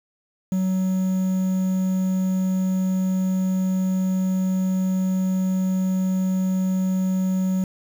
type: tone with quantisation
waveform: triangle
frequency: 187.1 Hz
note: F#3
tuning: 20 cents sharp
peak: -17 dBFS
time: 0.52-7.64 s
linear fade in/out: 2 ms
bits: 7
effects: none